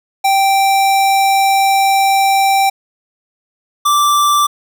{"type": "tone pair in turn", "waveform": "square", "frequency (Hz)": [782, 1171.7], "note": ["G5", "D6"], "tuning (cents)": [-4, -4], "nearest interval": "perfect fifth", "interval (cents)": 700, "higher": "second", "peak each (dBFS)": -10, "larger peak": "neither", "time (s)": [[0.24, 2.7], [3.85, 4.47]], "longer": "first", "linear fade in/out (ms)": 10, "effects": []}